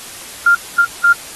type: tone bursts at uneven times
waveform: sine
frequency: 1396.9 Hz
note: F6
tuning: in tune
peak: -6 dBFS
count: 3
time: 0.46-0.55 / 0.78-0.85 / 1.04-1.13 s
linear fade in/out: 5 ms
effects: white hiss -32 dBFS RMS until 1.35 s + AAC 32 kbps